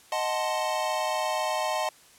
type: chord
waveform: square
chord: D# diminished seventh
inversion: none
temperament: equal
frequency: 622.3 / 740 / 880 / 1046.5 Hz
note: D#5 / F#5 / A5 / C6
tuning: 0 / 0 / 0 / 0 cents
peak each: -31 / -33 / -32 / -34 dBFS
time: 0.12-1.89 s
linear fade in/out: 2 ms
effects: white hiss -55 dBFS RMS until 2.18 s + low-pass 11000 Hz 12 dB/octave